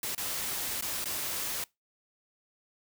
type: noise with dropouts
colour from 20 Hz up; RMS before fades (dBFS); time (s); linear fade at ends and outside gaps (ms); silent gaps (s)
white; -34; 0.03-1.64; 2; 0.149-0.178 / 0.811-0.823 / 1.043-1.056
effects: noise-tail reverb RT60 0.2 s tail -23 dB re dry